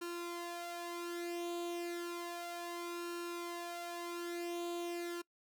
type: tone with flanger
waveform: sawtooth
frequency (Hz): 345.5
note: F4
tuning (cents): -19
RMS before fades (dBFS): -42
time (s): 0.01-5.22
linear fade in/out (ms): 10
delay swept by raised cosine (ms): 0.72 to 2.62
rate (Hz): 0.32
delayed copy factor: +0.65
effects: noise-tail reverb RT60 0.1 s tail -23 dB re dry

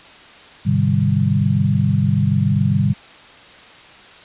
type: chord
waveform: sine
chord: Ab major seventh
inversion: none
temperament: equal with one note detuned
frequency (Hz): 103.83 / 130.81 / 151.66 / 196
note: Ab2 / C3 / Eb3 / G3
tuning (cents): 0 / 0 / -44 / 0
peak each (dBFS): -19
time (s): 0.65-2.94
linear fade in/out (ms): 20
effects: white hiss -42 dBFS RMS until 4.24 s + resampled to 8000 Hz

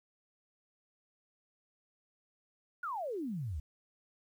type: exponential sweep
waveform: sine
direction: down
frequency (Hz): 1480 to 67.1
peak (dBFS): -35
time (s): 2.83-3.6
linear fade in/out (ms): 5
effects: 11-bit

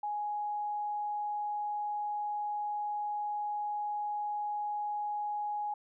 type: tone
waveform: sine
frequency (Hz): 833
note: G#5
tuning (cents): +5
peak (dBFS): -32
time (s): 0.03-5.74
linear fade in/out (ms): 5
effects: none

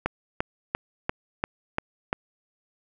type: click train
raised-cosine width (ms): 0.5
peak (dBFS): -9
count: 7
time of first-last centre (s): 0.06-2.129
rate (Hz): 2.9
effects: none

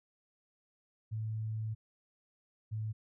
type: tone pair in turn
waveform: sine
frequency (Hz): 109.7 / 108.82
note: A2 / A2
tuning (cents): -5 / -19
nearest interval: unison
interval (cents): 14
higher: first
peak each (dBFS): -34 / -34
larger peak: neither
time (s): 1.11-1.75 / 2.71-2.93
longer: first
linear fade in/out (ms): 20
effects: none

